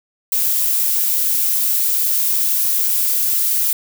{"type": "noise", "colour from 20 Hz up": "violet", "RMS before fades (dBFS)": -17, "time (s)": [0.32, 3.73], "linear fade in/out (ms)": 2, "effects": []}